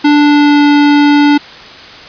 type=tone with pitch glide; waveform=square; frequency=293.7 to 291 Hz; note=D4 to D4; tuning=0 to -16 cents; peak=-5 dBFS; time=0.04-1.38 s; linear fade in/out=10 ms; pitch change=-16 cents; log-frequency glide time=0.15-0.65 s; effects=white hiss -31 dBFS RMS until 2.08 s + resampled to 11025 Hz